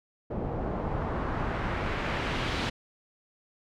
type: noise with low-pass filter sweep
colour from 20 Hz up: pink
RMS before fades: -31 dBFS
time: 0.3-2.7 s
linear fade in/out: 10 ms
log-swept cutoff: 570 to 3800 Hz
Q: 1.1
effects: none